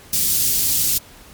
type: band-stop noise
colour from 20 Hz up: white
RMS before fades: -18 dBFS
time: 0.13-0.98 s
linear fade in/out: 2 ms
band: 220 to 4600 Hz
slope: 12 dB/octave
effects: pink hiss -44 dBFS RMS until 1.33 s + MP3 96 kbps